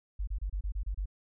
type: tone bursts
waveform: sine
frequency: 48.71 Hz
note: G1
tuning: 10 cents flat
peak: -30 dBFS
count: 8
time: 0.19-1.058 s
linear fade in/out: 10 ms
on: 84 ms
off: 28 ms
effects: none